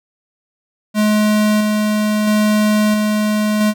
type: tone with tremolo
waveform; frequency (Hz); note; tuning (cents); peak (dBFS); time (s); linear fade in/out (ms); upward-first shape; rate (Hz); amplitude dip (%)
square; 212; G#3; +36; -12; 0.94-3.74; 50; square; 0.75; 25
effects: none